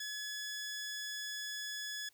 15% pulse tone, 1700 Hz, G#6, 40 cents sharp, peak -33 dBFS, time 0-2.09 s, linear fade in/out 5 ms, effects white hiss -70 dBFS RMS until 2.13 s

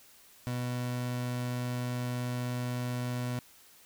30% pulse tone, 123.47 Hz, B2, in tune, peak -29 dBFS, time 0.47-3.39 s, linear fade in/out 0 ms, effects white hiss -58 dBFS RMS until 3.85 s

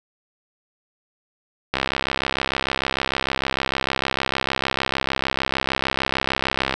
click train, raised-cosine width 0.3 ms, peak -4 dBFS, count 334, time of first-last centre 1.74-6.74 s, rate 66.6 Hz, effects none

